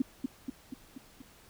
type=tone with echo; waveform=sine; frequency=261.6 Hz; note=C4; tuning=in tune; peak=-23 dBFS; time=0-0.02 s; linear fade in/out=5 ms; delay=240 ms; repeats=5; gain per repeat=-4 dB; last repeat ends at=1.22 s; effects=pink hiss -58 dBFS RMS until 1.49 s